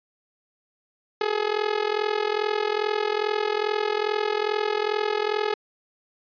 sawtooth tone with amplitude modulation, 423 Hz, G#4, 32 cents sharp, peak -15 dBFS, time 1.21-5.54 s, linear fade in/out 2 ms, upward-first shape sine, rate 42.4 Hz, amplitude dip 85%, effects resampled to 11025 Hz

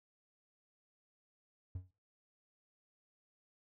triangle tone with exponential decay, 91.6 Hz, F#2, 17 cents flat, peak -35 dBFS, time 1.75-1.91 s, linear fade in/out 5 ms, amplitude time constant 34 ms, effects noise-tail reverb RT60 0.3 s tail -17 dB re dry

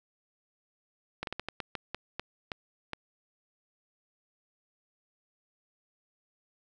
slowing click train, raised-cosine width 0.3 ms, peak -18 dBFS, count 11, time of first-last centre 1.23-2.933 s, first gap 42 ms, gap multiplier 1.29, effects none

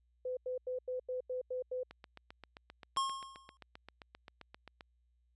sine tone bursts, 506 Hz, B4, 42 cents sharp, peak -35 dBFS, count 8, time 0.25-1.833 s, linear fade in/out 5 ms, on 120 ms, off 89 ms
click train, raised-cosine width 0.3 ms, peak -33 dBFS, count 23, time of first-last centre 1.91-4.809 s, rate 7.59 Hz
square tone with exponential decay, 1078 Hz, C#6, 49 cents flat, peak -29 dBFS, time 2.97-3.57 s, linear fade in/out 0 ms, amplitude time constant 130 ms
effects added 60 Hz sine -70 dBFS peak until 5.35 s + resampled to 24000 Hz

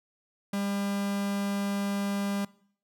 45% pulse tone, 200 Hz, G3, 35 cents sharp, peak -28 dBFS, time 0.53-2.45 s, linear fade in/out 5 ms, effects noise-tail reverb RT60 0.6 s tail -21 dB re dry

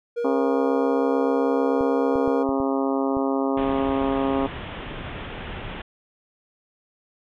triangle tone, 474.3 Hz, A#4, 30 cents sharp, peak -21 dBFS, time 0.16-2.44 s, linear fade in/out 20 ms
harmonic tone, 135.8 Hz, C#3, 35 cents flat, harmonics 2 / 3 / 4 / 5 / 6 / 7 / 8 / 9, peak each -23 / -27 / -29 / -31 / -33 / -34 / -35 / -36 dBFS, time 0.24-4.47 s, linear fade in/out 10 ms
clicks, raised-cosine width 5 ms, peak -24 dBFS, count 7, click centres 1.809 / 2.157 / 2.277 / 2.491 / 2.602 / 3.169 / 3.694 s
pink low-pass noise, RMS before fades -34 dBFS, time 3.57-5.82 s, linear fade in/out 5 ms, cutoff 3500 Hz, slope 96 dB/octave
effects none

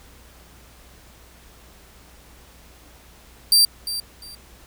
sawtooth tone with echo, 4696 Hz, D8, 1 cent flat, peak -9 dBFS, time 3.52-3.65 s, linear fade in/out 2 ms, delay 350 ms, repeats 2, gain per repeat -13 dB, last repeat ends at 4.35 s, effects added 60 Hz sine -50 dBFS peak until 4.66 s + pink hiss -50 dBFS RMS until 4.66 s

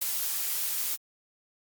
blue noise with ADSR envelope, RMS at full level -26 dBFS, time 0.01-0.97 s, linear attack 16 ms, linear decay 6 ms, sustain -4 dB, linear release 32 ms, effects Opus 48 kbps

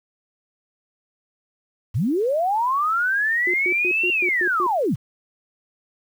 sine linear two-way sweep, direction up then down, 82.5 to 2794 to 82.5 Hz, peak -18 dBFS, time 1.94-4.96 s, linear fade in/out 20 ms, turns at 4.1 s
sine tone bursts, 360 Hz, F#4, 47 cents flat, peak -24 dBFS, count 7, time 3.47-4.666 s, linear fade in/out 2 ms, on 68 ms, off 120 ms
effects 8-bit

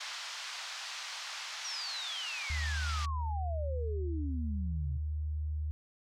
white band-pass noise, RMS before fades -42 dBFS, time 0-3.06 s, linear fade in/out 10 ms, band 810 to 5600 Hz, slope 24 dB/octave
sine exponential sweep, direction down, 5850 to 123.47 Hz, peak -38 dBFS, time 1.64-4.98 s, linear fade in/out 10 ms
sine tone, 76 Hz, D#2, 40 cents flat, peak -32 dBFS, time 2.5-5.71 s, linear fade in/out 0 ms
effects none

